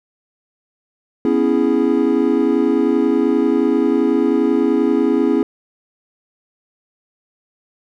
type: chord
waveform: triangle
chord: C# minor seventh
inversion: third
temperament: equal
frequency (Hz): 246.9 / 277.2 / 329.6 / 415.3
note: B3 / C#4 / E4 / G#4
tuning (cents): 0 / 0 / 0 / 0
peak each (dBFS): -17 / -16 / -16 / -17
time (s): 1.25-5.43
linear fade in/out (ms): 2
effects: none